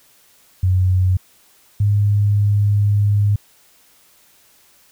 sine tone pair in turn, 92.5 / 102.64 Hz, F#2 / G#2, 0 / -20 cents, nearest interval major second, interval 180 cents, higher second, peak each -12 dBFS, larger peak neither, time 0.63-1.17 / 1.8-3.36 s, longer second, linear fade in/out 5 ms, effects white hiss -53 dBFS RMS until 4.91 s

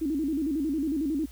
sine tone with vibrato, 296.6 Hz, D4, 17 cents sharp, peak -25 dBFS, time 0.01-1.26 s, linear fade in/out 10 ms, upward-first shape square, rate 11 Hz, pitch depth 130 cents each way, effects added 60 Hz sine -44 dBFS peak until 1.31 s + white hiss -55 dBFS RMS until 1.31 s

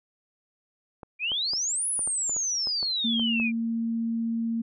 clicks, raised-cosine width 1 ms, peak -26 dBFS, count 11, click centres 1.032 / 1.318 / 1.535 / 1.992 / 2.075 / 2.295 / 2.365 / 2.672 / 2.829 / 3.196 / 3.399 s
sine exponential two-way sweep, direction up then down, 2349 to 10548 to 2349 Hz, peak -25 dBFS, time 1.19-3.52 s, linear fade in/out 50 ms, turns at 1.88 s
sine tone, 229 Hz, A#3, 31 cents flat, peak -25 dBFS, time 3.04-4.62 s, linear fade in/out 10 ms
effects none

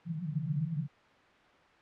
white band-pass noise, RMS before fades -34 dBFS, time 0.05-0.88 s, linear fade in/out 50 ms, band 140 to 170 Hz, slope 96 dB/octave, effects white hiss -60 dBFS RMS until 1.81 s + low-pass 2000 Hz 12 dB/octave

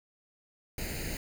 pink noise with comb filter, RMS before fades -36 dBFS, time 0.78-1.17 s, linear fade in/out 2 ms, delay 0.44 ms, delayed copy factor +0.8, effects none

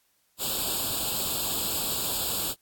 white noise with comb filter, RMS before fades -29 dBFS, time 0.38-2.55 s, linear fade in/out 50 ms, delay 0.25 ms, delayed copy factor +0.9, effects white hiss -69 dBFS RMS until 2.61 s + AAC 64 kbps

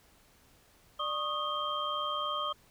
sine tone cluster, 594 / 1101 / 1244 / 3170 Hz, D5 / C#6 / D#6 / G7, +20 / -12 / -1 / +19 cents, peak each -40 / -37 / -34 / -37 dBFS, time 0.99-2.53 s, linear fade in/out 10 ms, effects pink hiss -63 dBFS RMS until 2.7 s

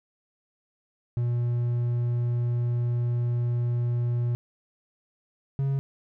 triangle tone pair in turn, 120.2 / 137 Hz, B2 / C#3, -46 / -20 cents, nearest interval major second, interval 226 cents, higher second, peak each -21 / -21 dBFS, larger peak neither, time 1.17-4.35 / 5.59-5.79 s, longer first, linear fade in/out 0 ms, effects none

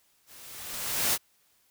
white noise with level ramp, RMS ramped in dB -52 to -23 dBFS, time 0.26-1.18 s, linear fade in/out 50 ms, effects white hiss -67 dBFS RMS until 1.7 s

